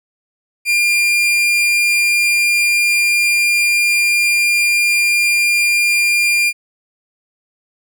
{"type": "tone", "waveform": "40% pulse", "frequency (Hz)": 2401, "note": "D7", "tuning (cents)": 38, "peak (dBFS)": -11, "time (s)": [0.65, 6.53], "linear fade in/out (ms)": 50, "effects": []}